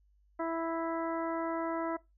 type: harmonic tone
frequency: 329.6 Hz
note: E4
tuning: in tune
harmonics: 1 / 2 / 3 / 4 / 5 / 6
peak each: -35 / -35 / -39 / -41 / -49 / -49 dBFS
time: 0.39-1.97 s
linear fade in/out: 10 ms
effects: noise-tail reverb RT60 0.2 s tail -20 dB re dry + added 50 Hz sine -64 dBFS peak until 2.17 s